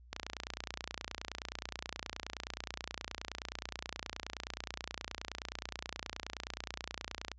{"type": "click train", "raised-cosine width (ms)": 0.2, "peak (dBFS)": -21, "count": 213, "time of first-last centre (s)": [0.13, 7.316], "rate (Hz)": 29.5, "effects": ["added 60 Hz sine -55 dBFS peak until 7.38 s", "resampled to 16000 Hz"]}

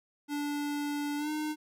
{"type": "tone with pitch glide", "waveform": "square", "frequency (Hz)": [291, 305.1], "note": ["D4", "D#4"], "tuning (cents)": [-16, -34], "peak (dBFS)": -32, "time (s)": [0.28, 1.56], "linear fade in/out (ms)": 50, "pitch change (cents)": 82, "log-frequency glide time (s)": [1.17, 1.3], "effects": []}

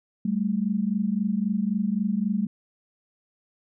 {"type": "tone pair together", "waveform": "sine", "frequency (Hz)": [194.22, 218], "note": ["G3", "A3"], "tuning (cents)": [-16, -16], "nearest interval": "major second", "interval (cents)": 200, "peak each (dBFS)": -25, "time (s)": [0.25, 2.47], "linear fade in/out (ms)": 5, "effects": []}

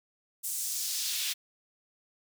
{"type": "noise with high-pass filter sweep", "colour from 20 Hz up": "pink", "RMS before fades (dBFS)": -33, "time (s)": [0.43, 1.34], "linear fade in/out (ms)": 20, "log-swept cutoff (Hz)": [8900, 3100], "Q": 1.4, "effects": []}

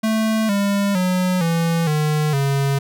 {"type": "tone with pitch steps", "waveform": "square", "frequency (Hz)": [220, 200.6, 182.87, 166.73, 152.01, 138.59], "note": ["A3", "G3", "F#3", "E3", "D#3", "C#3"], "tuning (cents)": [0, 40, -20, 20, -40, 0], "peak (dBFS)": -17, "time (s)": [0.03, 2.79], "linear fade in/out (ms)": 10, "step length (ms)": 460, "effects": []}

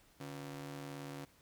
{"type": "ring-modulated tone", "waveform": "sawtooth", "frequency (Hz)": 211.2, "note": "G#3", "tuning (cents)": 29, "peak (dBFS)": -37, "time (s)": [0.2, 1.25], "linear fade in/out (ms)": 5, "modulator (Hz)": 66.5, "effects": ["pink hiss -67 dBFS RMS until 1.41 s"]}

